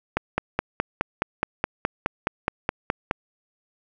click train, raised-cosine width 0.5 ms, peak -6 dBFS, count 15, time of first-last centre 0.17-3.111 s, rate 4.76 Hz, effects none

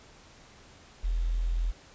sine tone with quantisation, 41.85 Hz, E1, 27 cents sharp, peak -25 dBFS, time 1.03-1.72 s, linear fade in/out 20 ms, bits 9, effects pink hiss -54 dBFS RMS until 1.94 s + resampled to 16000 Hz

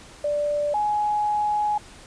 sine tone pair in turn, 587.3 / 837.9 Hz, D5 / G#5, 0 / +15 cents, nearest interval tritone, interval 615 cents, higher second, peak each -21 / -20 dBFS, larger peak second, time 0.24-0.74 / 0.74-1.78 s, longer second, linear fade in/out 5 ms, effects pink hiss -46 dBFS RMS until 2.06 s + resampled to 22050 Hz

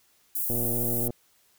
pink high-pass noise, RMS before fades -29 dBFS, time 0.35-1.08 s, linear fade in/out 5 ms, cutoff 12000 Hz, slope 24 dB/octave
click train, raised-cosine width 2 ms, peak -20 dBFS, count 73, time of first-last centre 0.5-1.105 s, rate 119 Hz
effects white hiss -64 dBFS RMS until 1.58 s

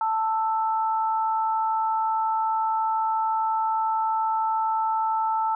sine tone pair together, 885.6 / 1318.5 Hz, A5 / E6, +11 / 0 cents, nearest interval perfect fifth, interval 689 cents, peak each -22 / -29 dBFS, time 0.01-5.55 s, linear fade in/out 2 ms, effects none

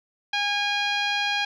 10% pulse tone with low-pass filter, 817 Hz, G#5, 29 cents flat, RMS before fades -25 dBFS, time 0.33-1.45 s, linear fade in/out 5 ms, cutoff 3500 Hz, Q 1.2, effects none

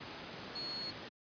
sine tone in noise, 4331 Hz, C#8, 41 cents flat, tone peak -39 dBFS, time 0.55-0.91 s, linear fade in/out 10 ms, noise pink, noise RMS -45 dBFS, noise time 0-1.09 s, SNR +3 dB, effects high-pass 150 Hz 12 dB/octave + resampled to 11025 Hz

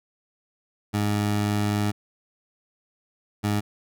20% pulse tone pair in turn, 103.83 / 103.83 Hz, G#2 / G#2, 0 / 0 cents, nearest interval unison, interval 0 cents, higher neither, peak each -17 dBFS, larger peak neither, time 0.93-1.92 / 3.43-3.61 s, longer first, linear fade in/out 20 ms, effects none

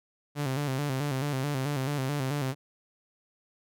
sawtooth tone with vibrato, 138.59 Hz, C#3, in tune, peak -24 dBFS, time 0.35-2.55 s, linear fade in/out 50 ms, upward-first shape square, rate 4.6 Hz, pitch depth 88 cents each way, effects none

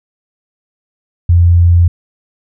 sine tone, 86.4 Hz, F2, 18 cents flat, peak -4 dBFS, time 1.29-1.88 s, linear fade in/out 5 ms, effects none

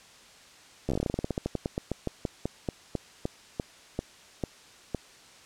slowing click train, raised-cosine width 2 ms, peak -15 dBFS, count 30, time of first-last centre 0.89-4.947 s, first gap 13 ms, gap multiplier 1.14, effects white hiss -53 dBFS RMS until 5.45 s + low-pass 7000 Hz 12 dB/octave

